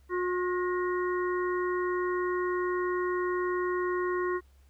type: harmonic tone with a mistuned harmonic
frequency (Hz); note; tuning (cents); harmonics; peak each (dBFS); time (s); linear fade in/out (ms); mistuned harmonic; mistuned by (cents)
359.7; F#4; -49; 1 / 3 / 4 / 5; -28 / -34 / -41 / -38; 0.09-4.41; 50; 5; +70
effects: added 67 Hz sine -56 dBFS peak until 4.69 s + pink hiss -69 dBFS RMS until 4.69 s